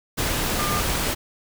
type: tone in noise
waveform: sine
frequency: 1200 Hz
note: D6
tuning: 37 cents sharp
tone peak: -26 dBFS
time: 0.58-0.81 s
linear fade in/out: 20 ms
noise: pink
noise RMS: -24 dBFS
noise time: 0.17-1.15 s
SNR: -5 dB
effects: none